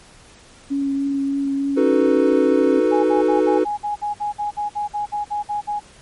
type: tone with vibrato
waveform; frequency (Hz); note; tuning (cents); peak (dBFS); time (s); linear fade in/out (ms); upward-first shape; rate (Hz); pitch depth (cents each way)
sine; 277.2; C#4; 0; -18; 0.7-2.81; 20; triangle; 3.3; 15
type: chord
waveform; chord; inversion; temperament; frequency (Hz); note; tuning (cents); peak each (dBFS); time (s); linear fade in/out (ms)
triangle; B dominant seventh; first; equal; 311.1 / 370 / 440 / 493.9; D#4 / F#4 / A4 / B4; 0 / 0 / 0 / 0; -18; 1.76-3.65; 20
type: tone bursts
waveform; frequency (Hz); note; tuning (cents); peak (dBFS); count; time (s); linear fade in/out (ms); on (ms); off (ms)
sine; 830.6; G#5; 0; -20; 16; 2.91-5.8; 20; 130; 54
effects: pink hiss -47 dBFS RMS until 6.01 s + MP3 48 kbps